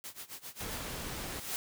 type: noise with tremolo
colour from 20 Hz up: white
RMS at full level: -43 dBFS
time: 0.04-0.8 s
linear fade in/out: 0 ms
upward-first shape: sine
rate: 7.5 Hz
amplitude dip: 90%
type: noise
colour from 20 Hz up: pink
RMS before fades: -40 dBFS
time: 0.6-1.4 s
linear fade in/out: 5 ms
type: noise with exponential growth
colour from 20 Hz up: white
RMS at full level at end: -34 dBFS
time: 1.05-1.56 s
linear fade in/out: 0 ms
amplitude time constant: 110 ms
effects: none